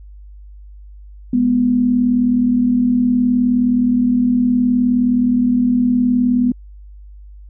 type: tone pair together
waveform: sine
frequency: 207.6 / 246.9 Hz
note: G#3 / B3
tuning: 0 / 0 cents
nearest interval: minor third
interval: 300 cents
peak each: -20 / -12 dBFS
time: 1.33-6.52 s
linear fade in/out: 5 ms
effects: added 50 Hz sine -35 dBFS peak until 7.49 s